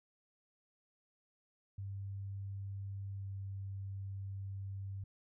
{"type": "tone with pitch glide", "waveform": "sine", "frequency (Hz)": [98.5, 97.71], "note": ["G2", "G2"], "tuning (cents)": [9, -5], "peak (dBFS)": -40, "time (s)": [1.78, 5.04], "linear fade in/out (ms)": 5, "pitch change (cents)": -14, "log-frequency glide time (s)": [3.16, 3.25], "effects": []}